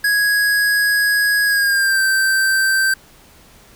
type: tone with pitch glide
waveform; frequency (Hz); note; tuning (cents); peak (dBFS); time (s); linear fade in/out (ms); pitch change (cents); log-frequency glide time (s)
square; 1661.2 to 1558.9; G#6 to G6; 0 to -10; -14; 0.04-2.94; 5; -110; 1.45-2.03
effects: pink hiss -47 dBFS RMS until 3.75 s